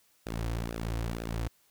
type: tone with flanger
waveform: sawtooth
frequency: 56.8 Hz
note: A#1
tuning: 44 cents flat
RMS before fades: -34 dBFS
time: 0.26-1.48 s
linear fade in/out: 5 ms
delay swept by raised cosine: 0.93 to 5.03 ms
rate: 2.1 Hz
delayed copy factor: -0.75
effects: white hiss -67 dBFS RMS until 1.7 s